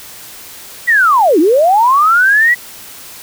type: linear two-way sweep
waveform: sine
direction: down then up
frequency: 1975.5 to 290 to 1975.5 Hz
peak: -6 dBFS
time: 0.87-2.55 s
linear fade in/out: 20 ms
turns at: 1.39 s
effects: white hiss -33 dBFS RMS until 3.22 s